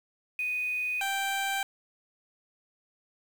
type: tone pair in turn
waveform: sine / 15% pulse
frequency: 2489 / 784 Hz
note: D#7 / G5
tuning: 0 / 0 cents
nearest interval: octave + minor sixth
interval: 2000 cents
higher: first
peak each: -28 / -22 dBFS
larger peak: second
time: 0.39-1.01 / 1.01-1.63 s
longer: neither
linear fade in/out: 2 ms
effects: 8-bit